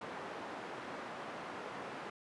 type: band-pass noise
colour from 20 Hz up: white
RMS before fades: -45 dBFS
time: 0.01-2.1 s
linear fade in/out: 5 ms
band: 190 to 1200 Hz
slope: 12 dB/octave
effects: resampled to 24000 Hz